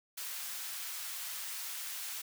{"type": "high-pass noise", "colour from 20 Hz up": "white", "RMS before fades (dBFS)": -41, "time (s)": [0.17, 2.22], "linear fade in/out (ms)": 10, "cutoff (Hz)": 1100, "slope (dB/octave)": 12, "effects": []}